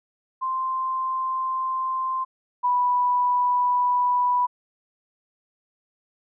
sine tone pair in turn, 1044 / 985.4 Hz, C6 / B5, -4 / -4 cents, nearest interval minor second, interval 100 cents, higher first, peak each -23 / -18 dBFS, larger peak second, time 0.41-2.25 / 2.63-4.47 s, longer neither, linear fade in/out 20 ms, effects none

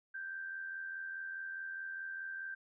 sine tone with amplitude modulation, 1568 Hz, G6, in tune, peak -38 dBFS, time 0.14-2.55 s, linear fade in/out 10 ms, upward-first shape sine, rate 84.8 Hz, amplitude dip 45%, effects none

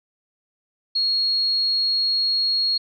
sine tone, 4300 Hz, C8, 47 cents sharp, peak -18 dBFS, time 0.95-2.78 s, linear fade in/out 10 ms, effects none

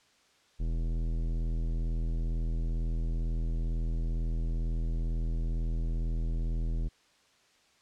sine tone with tanh clipping, 41.08 Hz, E1, 5 cents flat, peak -30 dBFS, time 0.59-6.89 s, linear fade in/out 20 ms, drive 16 dB, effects white hiss -65 dBFS RMS until 7.81 s + low-pass 6000 Hz 12 dB/octave

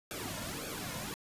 pink noise with flanger, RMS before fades -40 dBFS, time 0.11-1.14 s, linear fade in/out 0 ms, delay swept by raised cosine 0.99 to 2.59 ms, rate 1.8 Hz, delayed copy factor -0.9, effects resampled to 32000 Hz

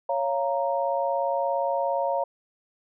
sine chord, Bb minor, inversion first, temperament equal with one note detuned, 554.4 / 691.6 / 932.3 Hz, Db5 / F5 / Bb5, 0 / -17 / 0 cents, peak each -26 / -28 / -28 dBFS, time 0.09-2.24 s, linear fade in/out 5 ms, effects none

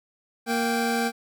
25% pulse tone pair together, 232.7 / 784 Hz, A#3 / G5, -3 / 0 cents, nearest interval octave + major sixth, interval 2103 cents, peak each -21 / -23 dBFS, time 0.46-1.12 s, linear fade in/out 50 ms, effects none

